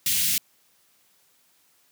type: band-stop noise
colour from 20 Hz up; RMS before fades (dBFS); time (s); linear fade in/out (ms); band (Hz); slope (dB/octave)
white; -23; 0.06-0.38; 2; 210 to 2200; 24
effects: white hiss -63 dBFS RMS until 1.91 s + high-pass 100 Hz 12 dB/octave